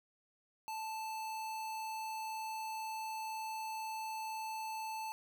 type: tone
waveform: square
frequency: 879 Hz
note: A5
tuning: 2 cents flat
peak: -40 dBFS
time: 0.68-5.12 s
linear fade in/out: 0 ms
effects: none